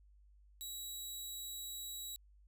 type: tone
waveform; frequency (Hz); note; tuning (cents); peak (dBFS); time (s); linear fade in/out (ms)
15% pulse; 3879; B7; -32; -36; 0.61-2.16; 0
effects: added 50 Hz sine -61 dBFS peak until 2.47 s